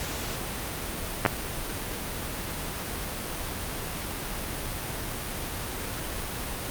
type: clicks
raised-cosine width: 0.5 ms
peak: -5 dBFS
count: 2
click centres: 1.252 / 1.262 s
effects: pink hiss -33 dBFS RMS until 6.7 s + Opus 48 kbps